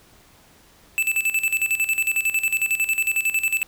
square tone with tremolo, 2637 Hz, E7, in tune, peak -18 dBFS, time 0.98-3.63 s, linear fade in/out 0 ms, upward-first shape square, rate 11 Hz, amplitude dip 75%, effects pink hiss -53 dBFS RMS until 3.67 s

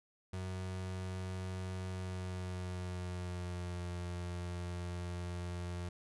35% pulse tone with pitch glide, 92.8 to 88.05 Hz, F#2 to F2, +6 to +15 cents, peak -37 dBFS, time 0.33-5.89 s, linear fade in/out 5 ms, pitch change -91 cents, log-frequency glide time 1.85-3.88 s, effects resampled to 24000 Hz

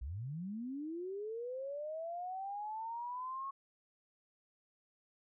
sine linear sweep, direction up, 54.8 to 1100 Hz, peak -39 dBFS, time 0.01-3.51 s, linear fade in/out 10 ms, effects none

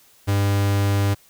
45% pulse tone, 100 Hz, G2, 35 cents sharp, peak -17 dBFS, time 0.27-1.15 s, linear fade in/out 20 ms, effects white hiss -54 dBFS RMS until 1.29 s

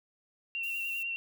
sine tone with vibrato, 2738 Hz, F7, 35 cents flat, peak -32 dBFS, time 0.55-1.16 s, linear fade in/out 0 ms, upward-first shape triangle, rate 10 Hz, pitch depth 30 cents each way
violet noise, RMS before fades -47 dBFS, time 0.63-1.03 s, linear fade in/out 5 ms
effects none

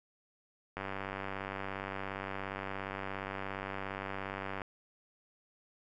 click train, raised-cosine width 0.5 ms, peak -23 dBFS, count 375, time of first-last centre 0.77-4.618 s, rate 97.2 Hz, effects none

